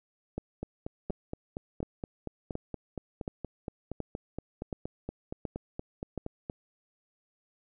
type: two click trains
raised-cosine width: 2 ms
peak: -22 / -20 dBFS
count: 26 / 9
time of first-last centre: 0.63-6.499 / 0.38-6.177 s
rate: 4.26 / 1.38 Hz
effects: none